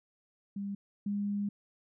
sine tone pair in turn, 200 / 203.3 Hz, G3 / G#3, +35 / -37 cents, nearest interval unison, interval 28 cents, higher second, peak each -34 / -30 dBFS, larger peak second, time 0.56-0.75 / 1.06-1.49 s, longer second, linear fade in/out 5 ms, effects none

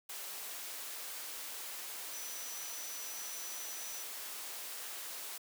sine tone in noise, 5920 Hz, F#8, in tune, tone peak -46 dBFS, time 2.13-4.03 s, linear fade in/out 5 ms, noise white, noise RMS -44 dBFS, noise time 0.09-5.38 s, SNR -5 dB, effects high-pass 400 Hz 12 dB/octave

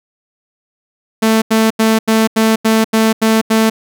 sawtooth tone bursts, 221.6 Hz, A3, 13 cents sharp, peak -5 dBFS, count 9, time 1.22-3.7 s, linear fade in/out 10 ms, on 200 ms, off 85 ms, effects none

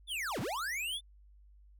square linear two-way sweep, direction down then up, 3600 to 87.3 to 3600 Hz, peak -35 dBFS, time 0.07-1.01 s, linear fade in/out 50 ms, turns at 0.4 s, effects added 50 Hz sine -56 dBFS peak until 1.79 s

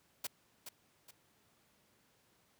white noise with echo, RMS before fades -39 dBFS, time 0.24-0.27 s, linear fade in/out 5 ms, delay 420 ms, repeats 2, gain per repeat -8 dB, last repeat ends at 1.11 s, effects pink hiss -71 dBFS RMS until 2.59 s + high-pass 100 Hz 12 dB/octave

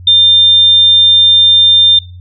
sine tone, 3600 Hz, A7, 39 cents sharp, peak -3 dBFS, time 0.07-1.99 s, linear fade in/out 5 ms, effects noise-tail reverb RT60 0.3 s tail -18 dB re dry + added 90 Hz sine -28 dBFS peak until 2.2 s

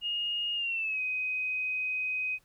sine tone with pitch glide, 2853 to 2513 Hz, F7 to D#7, +36 to +17 cents, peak -29 dBFS, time 0.01-2.39 s, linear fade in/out 50 ms, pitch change -219 cents, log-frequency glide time 0.55-1.01 s, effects pink hiss -67 dBFS RMS until 2.44 s

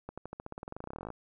accelerating click train, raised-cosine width 1 ms, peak -26 dBFS, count 25, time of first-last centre 0.09-1.103 s, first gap 86 ms, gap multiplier 0.93, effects none

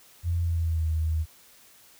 sine tone with pitch glide, 85.6 to 79.41 Hz, F2 to D#2, -34 to +36 cents, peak -23 dBFS, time 0.23-1.26 s, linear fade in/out 50 ms, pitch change -130 cents, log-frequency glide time 0.39-0.89 s, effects white hiss -55 dBFS RMS until 1.99 s

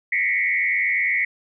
sine tone with frequency modulation, 2093 Hz, C7, in tune, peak -18 dBFS, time 0.12-1.25 s, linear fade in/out 5 ms, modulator 88.3 Hz, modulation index 2, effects none

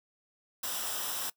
white noise with comb filter, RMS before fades -35 dBFS, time 0.63-1.3 s, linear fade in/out 5 ms, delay 0.45 ms, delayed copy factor -0.6, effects noise-tail reverb RT60 0.1 s tail -21 dB re dry

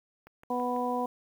click train, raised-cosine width 0.5 ms, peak -35 dBFS, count 4, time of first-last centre 0.27-0.763 s, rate 6.08 Hz
harmonic tone, 246.9 Hz, B3, in tune, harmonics 1 / 2 / 3 / 4, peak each -33 / -33 / -33 / -33 dBFS, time 0.5-1.06 s, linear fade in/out 5 ms
effects 9-bit

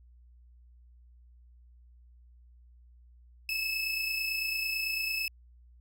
30% pulse tone pair together, 2600 / 2629 Hz, E7 / E7, -24 / -5 cents, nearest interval unison, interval 19 cents, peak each -28 / -35 dBFS, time 3.49-5.28 s, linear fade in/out 2 ms, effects added 60 Hz sine -54 dBFS peak until 5.8 s

